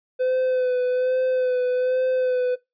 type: tone with vibrato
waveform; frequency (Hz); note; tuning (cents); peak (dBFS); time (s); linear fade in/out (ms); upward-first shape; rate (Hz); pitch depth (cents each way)
triangle; 507; B4; +45; -17; 0.19-2.56; 20; sine; 1.2; 26
effects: noise-tail reverb RT60 0.2 s tail -21 dB re dry + resampled to 11025 Hz

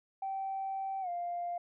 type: tone with pitch glide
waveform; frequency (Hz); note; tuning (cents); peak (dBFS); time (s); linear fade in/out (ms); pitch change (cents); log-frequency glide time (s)
sine; 775 to 698.5; G5 to F5; -20 to 0; -33; 0.22-1.58; 5; -180; 1.01-1.09
effects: tanh soft clip ceiling -29 dBFS

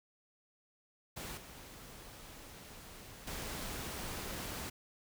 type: noise with level steps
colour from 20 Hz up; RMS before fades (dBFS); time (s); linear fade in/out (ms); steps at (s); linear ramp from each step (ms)
pink; -44 / -52 / -42; 1.16-4.7; 10; 1.37 / 3.27; 5
effects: none

